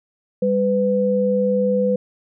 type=tone pair together; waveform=sine; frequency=198.4 / 500.6 Hz; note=G3 / B4; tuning=+21 / +23 cents; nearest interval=octave + major third; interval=1602 cents; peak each=-20 / -17 dBFS; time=0.42-1.96 s; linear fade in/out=5 ms; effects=none